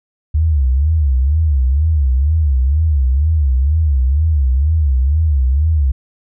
sine tone with vibrato, 71.7 Hz, D2, 41 cents flat, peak -10 dBFS, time 0.34-5.92 s, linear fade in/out 10 ms, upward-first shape sine, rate 2.1 Hz, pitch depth 210 cents each way, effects none

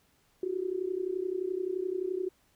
sine tone with amplitude modulation, 370 Hz, F#4, in tune, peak -26 dBFS, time 0.43-2.29 s, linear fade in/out 2 ms, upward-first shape sine, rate 31.6 Hz, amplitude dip 85%, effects pink hiss -68 dBFS RMS until 2.55 s

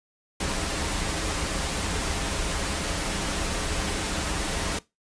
pink noise with comb filter, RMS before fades -28 dBFS, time 0.4-4.79 s, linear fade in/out 5 ms, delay 8.2 ms, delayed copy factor -0.5, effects noise-tail reverb RT60 0.2 s tail -19 dB re dry + resampled to 22050 Hz

